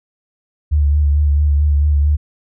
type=tone with vibrato; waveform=sine; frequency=73.2 Hz; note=D2; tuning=5 cents flat; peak=-10 dBFS; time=0.71-2.17 s; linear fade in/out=20 ms; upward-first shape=sine; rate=4.5 Hz; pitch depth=38 cents each way; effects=none